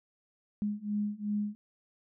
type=beating tone pair; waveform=sine; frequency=206.3 / 209 Hz; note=G#3 / G#3; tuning=-11 / +11 cents; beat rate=2.7 Hz; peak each=-34 / -33 dBFS; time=0.62-1.55 s; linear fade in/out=0 ms; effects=none